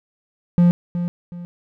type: tone with echo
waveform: triangle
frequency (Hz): 174.61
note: F3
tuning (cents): 0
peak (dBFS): -8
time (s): 0.58-0.71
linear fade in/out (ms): 0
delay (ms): 370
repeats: 2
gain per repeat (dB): -10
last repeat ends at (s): 1.45
effects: none